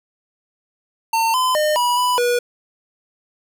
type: tone with pitch steps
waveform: square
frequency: 905 / 1019 / 608 / 974 / 991 / 484.7 Hz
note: A5 / C6 / D#5 / B5 / B5 / B4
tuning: +48 / -46 / -40 / -24 / +6 / -32 cents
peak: -16 dBFS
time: 1.13-2.39 s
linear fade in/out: 5 ms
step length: 210 ms
effects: none